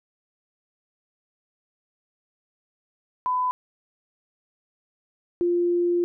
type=tone pair in turn; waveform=sine; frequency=1003 / 348.9 Hz; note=B5 / F4; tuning=+26 / -2 cents; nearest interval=octave + tritone; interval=1828 cents; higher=first; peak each=-21 / -19 dBFS; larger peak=second; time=3.26-3.51 / 5.41-6.04 s; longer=second; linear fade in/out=0 ms; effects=none